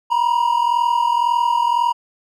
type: tone pair together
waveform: triangle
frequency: 945.9 / 987.8 Hz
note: A#5 / B5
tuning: +25 / 0 cents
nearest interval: minor second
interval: 75 cents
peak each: -14 / -18 dBFS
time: 0.1-1.93 s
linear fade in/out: 20 ms
effects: none